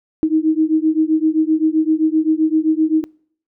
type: beating tone pair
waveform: sine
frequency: 311.4 / 319.1 Hz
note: D#4 / D#4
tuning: +2 / +44 cents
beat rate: 7.7 Hz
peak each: -16 dBFS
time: 0.23-3.04 s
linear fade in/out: 0 ms
effects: noise-tail reverb RT60 0.6 s tail -25 dB re dry